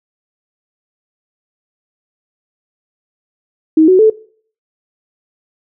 sine tone with pitch steps, 316.2 / 371.7 / 437 Hz, D#4 / F#4 / A4, +28 / +8 / -12 cents, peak -4 dBFS, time 3.77-4.1 s, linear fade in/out 5 ms, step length 110 ms, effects noise-tail reverb RT60 0.5 s tail -21 dB re dry

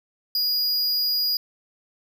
square tone, 4886 Hz, D#8, 32 cents flat, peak -21 dBFS, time 0.35-1.37 s, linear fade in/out 2 ms, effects none

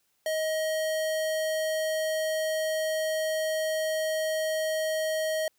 square tone, 630 Hz, D#5, 21 cents sharp, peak -27 dBFS, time 0.26-5.48 s, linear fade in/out 2 ms, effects white hiss -72 dBFS RMS until 5.58 s

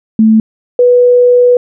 sine tone pair in turn, 220 / 491.3 Hz, A3 / B4, 0 / -9 cents, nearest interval octave + major second, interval 1391 cents, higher second, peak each -3 dBFS, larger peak neither, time 0.19-0.4 / 0.79-1.57 s, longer second, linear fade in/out 2 ms, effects none

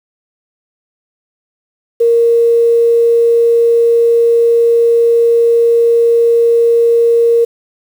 sine tone with quantisation, 466.2 Hz, A#4, in tune, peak -6 dBFS, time 2-7.45 s, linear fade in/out 10 ms, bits 6, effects none

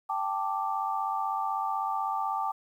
sine chord, G suspended second, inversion none, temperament equal, 784 / 880 / 1174.7 Hz, G5 / A5 / D6, 0 / 0 / 0 cents, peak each -32 dBFS, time 0.09-2.52 s, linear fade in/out 10 ms, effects 10-bit

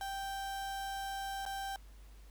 35% pulse tone with dropouts, 784 Hz, G5, in tune, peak -36 dBFS, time 0.01-1.76 s, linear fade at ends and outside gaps 1 ms, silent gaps 1.453-1.462 s, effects added 50 Hz sine -52 dBFS peak until 2.3 s + pink hiss -65 dBFS RMS until 2.3 s

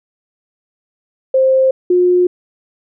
sine tone pair in turn, 526 / 358.7 Hz, C5 / F4, +9 / +46 cents, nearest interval perfect fifth, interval 663 cents, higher first, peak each -8 dBFS, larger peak neither, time 1.34-1.71 / 1.9-2.27 s, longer neither, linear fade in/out 5 ms, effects none

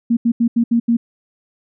sine tone bursts at uneven times, 233.7 Hz, A#3, 5 cents sharp, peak -11 dBFS, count 6, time 0.1-0.17 / 0.25-0.32 / 0.4-0.48 / 0.56-0.64 / 0.71-0.8 / 0.88-0.97 s, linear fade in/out 10 ms, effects none

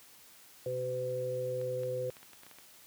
harmonic tone, 126.7 Hz, B2, 45 cents sharp, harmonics 1 / 3 / 4, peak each -41 / -42 / -33 dBFS, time 0.66-2.1 s, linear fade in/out 2 ms
clicks, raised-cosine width 0.3 ms, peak -36 dBFS, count 10, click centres 1.614 / 1.834 / 2.104 / 2.168 / 2.23 / 2.333 / 2.434 / 2.466 / 2.513 / 2.586 s
effects white hiss -57 dBFS RMS until 2.86 s + high-pass 60 Hz 12 dB/octave

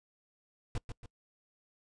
brown noise with echo, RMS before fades -33 dBFS, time 0.75-0.78 s, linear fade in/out 2 ms, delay 140 ms, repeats 2, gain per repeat -7 dB, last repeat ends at 1.06 s, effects noise-tail reverb RT60 0.1 s tail -25 dB re dry + resampled to 22050 Hz

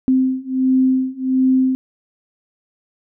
sine beating tone pair, 259.4 / 260.8 Hz, C4 / C4, -15 / -5 cents, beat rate 1.4 Hz, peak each -17 / -16 dBFS, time 0.08-1.75 s, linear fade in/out 0 ms, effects none

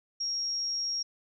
sine tone, 5588 Hz, F8, in tune, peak -29 dBFS, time 0.2-1.03 s, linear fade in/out 10 ms, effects none

